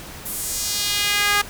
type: tone with high-pass filter sweep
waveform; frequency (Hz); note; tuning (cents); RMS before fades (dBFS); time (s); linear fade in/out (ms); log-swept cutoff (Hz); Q
sawtooth; 410; G#4; -22; -22; 0.25-1.42; 10; 12000 to 1300; 1.3
effects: pink hiss -37 dBFS RMS until 1.49 s